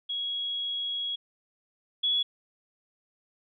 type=tone pair in turn; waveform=sine; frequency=3322 / 3376 Hz; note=G#7 / G#7; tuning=0 / +28 cents; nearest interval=unison; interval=28 cents; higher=second; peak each=-29 / -23 dBFS; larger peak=second; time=0.09-1.16 / 2.03-2.23 s; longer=first; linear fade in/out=10 ms; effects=none